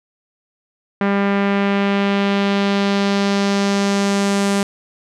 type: tone with low-pass filter sweep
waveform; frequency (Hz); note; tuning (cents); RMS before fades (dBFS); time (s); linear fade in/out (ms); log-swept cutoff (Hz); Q
sawtooth; 199.4; G3; +30; -17; 1.01-4.63; 2; 1900 to 8800; 1.4
effects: none